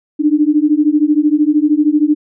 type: beating tone pair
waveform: sine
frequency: 293.7 / 306.7 Hz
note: D4 / D#4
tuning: 0 / -25 cents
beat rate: 13 Hz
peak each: -12 dBFS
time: 0.19-2.15 s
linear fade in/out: 20 ms
effects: none